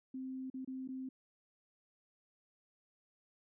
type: tone with dropouts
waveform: sine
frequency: 261.1 Hz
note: C4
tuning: 3 cents flat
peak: -40 dBFS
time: 0.14-1.09 s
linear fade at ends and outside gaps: 5 ms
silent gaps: 0.501-0.541 / 0.648-0.675 / 0.877-0.887 s
effects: none